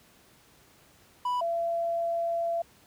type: tone pair in turn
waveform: triangle / sine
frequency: 987.8 / 676.7 Hz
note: B5 / E5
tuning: 0 / +45 cents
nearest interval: perfect fifth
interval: 655 cents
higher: first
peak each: -24 / -26 dBFS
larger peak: first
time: 1.25-1.41 / 1.41-2.62 s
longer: second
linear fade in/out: 5 ms
effects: pink hiss -59 dBFS RMS until 2.86 s + high-pass 60 Hz 12 dB/octave